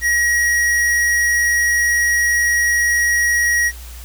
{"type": "tone with tanh clipping", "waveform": "sine", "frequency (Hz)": 1901, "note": "A#6", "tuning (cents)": 33, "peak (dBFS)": -15, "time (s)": [0.01, 3.72], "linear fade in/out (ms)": 50, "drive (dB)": 17, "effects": ["added 60 Hz sine -32 dBFS peak until 4.04 s", "white hiss -40 dBFS RMS until 4.04 s"]}